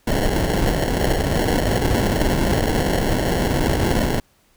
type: noise with sample-and-hold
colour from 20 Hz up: pink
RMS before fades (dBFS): -19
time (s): 0.07-4.2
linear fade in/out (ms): 5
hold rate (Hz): 1225
effects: pink hiss -59 dBFS RMS until 4.56 s